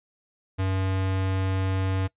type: tone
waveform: square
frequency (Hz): 95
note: F#2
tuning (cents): +46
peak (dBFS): -24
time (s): 0.58-2.08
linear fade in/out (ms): 20
effects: noise-tail reverb RT60 0.1 s tail -21 dB re dry + resampled to 8000 Hz